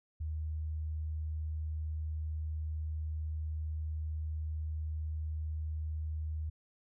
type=tone; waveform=sine; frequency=77.78 Hz; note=D#2; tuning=in tune; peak=-34 dBFS; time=0.2-6.5 s; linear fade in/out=10 ms; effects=none